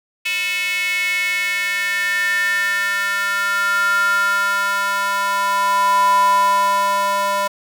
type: tone with high-pass filter sweep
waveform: square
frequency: 199.4 Hz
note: G3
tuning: 30 cents sharp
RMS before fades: -18 dBFS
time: 0.25-7.48 s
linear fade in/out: 10 ms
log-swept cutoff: 2500 to 810 Hz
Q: 6.8
effects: none